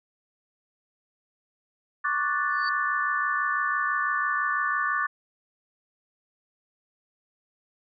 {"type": "chord", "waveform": "sine", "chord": "D major seventh", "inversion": "third", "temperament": "equal", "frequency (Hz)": [1108.7, 1174.7, 1480, 1760], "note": ["C#6", "D6", "F#6", "A6"], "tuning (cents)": [0, 0, 0, 0], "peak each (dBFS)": [-31, -28, -30, -28], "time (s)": [2.04, 5.07], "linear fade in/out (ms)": 10}
{"type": "tone with exponential growth", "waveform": "sine", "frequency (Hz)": 4566, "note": "D8", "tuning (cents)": -50, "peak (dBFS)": -30, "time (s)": [2.49, 2.69], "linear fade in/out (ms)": 2, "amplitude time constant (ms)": 43}
{"effects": []}